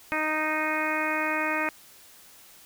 harmonic tone, 310 Hz, D#4, 6 cents flat, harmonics 1 / 2 / 3 / 4 / 5 / 6 / 7 / 8, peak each -33 / -33 / -33 / -33 / -33 / -33 / -33 / -33 dBFS, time 0.12-1.69 s, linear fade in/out 0 ms, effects white hiss -52 dBFS RMS until 2.65 s

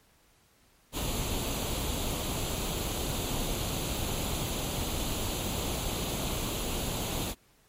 pink noise with comb filter, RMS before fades -32 dBFS, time 0.92-7.35 s, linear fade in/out 50 ms, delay 0.28 ms, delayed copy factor +0.6, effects pink hiss -64 dBFS RMS until 7.68 s + MP3 64 kbps

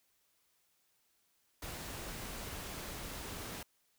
pink noise, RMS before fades -44 dBFS, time 1.62-3.63 s, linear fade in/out 5 ms, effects white hiss -75 dBFS RMS until 3.98 s

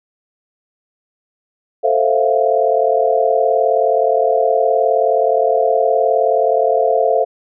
sine chord, F major seventh, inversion first, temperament equal with one note detuned, 442.5 / 523.3 / 659.3 / 698.5 Hz, A4 / C5 / E5 / F5, +10 / 0 / 0 / 0 cents, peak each -17 dBFS, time 1.83-7.25 s, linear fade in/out 20 ms, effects none

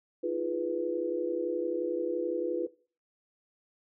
sine chord, F half-diminished seventh, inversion third, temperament equal with one note detuned, 317.7 / 349.2 / 415.3 / 493.9 Hz, Eb4 / F4 / Ab4 / Cb5, +36 / 0 / 0 / 0 cents, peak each -37 / -32 / -38 / -32 dBFS, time 0.23-2.67 s, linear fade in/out 10 ms, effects noise-tail reverb RT60 0.4 s tail -19 dB re dry

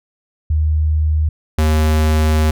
sine / square tone pair in turn, 77.2 / 77.59 Hz, D#2 / D#2, -13 / -4 cents, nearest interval unison, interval 9 cents, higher second, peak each -12 dBFS, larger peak neither, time 0.5-1.29 / 1.58-2.51 s, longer second, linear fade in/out 5 ms, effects none

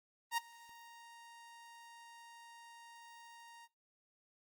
sawtooth tone with ADSR envelope, 932.3 Hz, A#5, in tune, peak -27 dBFS, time 0.31-3.68 s, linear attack 65 ms, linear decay 11 ms, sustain -24 dB, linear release 41 ms, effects noise-tail reverb RT60 0.2 s tail -20 dB re dry + Opus 24 kbps

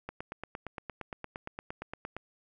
click train, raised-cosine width 0.5 ms, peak -23 dBFS, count 19, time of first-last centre 0.09-2.166 s, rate 8.67 Hz, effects none

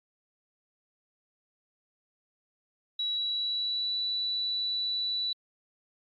sine tone with pitch glide, 3900 to 3954 Hz, B7 to B7, -23 to +1 cents, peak -28 dBFS, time 2.99-5.33 s, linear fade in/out 5 ms, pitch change +24 cents, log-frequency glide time 3.11-3.97 s, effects Opus 48 kbps

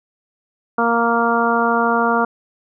harmonic tone, 233.1 Hz, A#3, in tune, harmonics 1 / 2 / 3 / 4 / 5 / 6, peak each -21 / -21 / -21 / -21 / -21 / -21 dBFS, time 0.78-2.25 s, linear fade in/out 5 ms, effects none

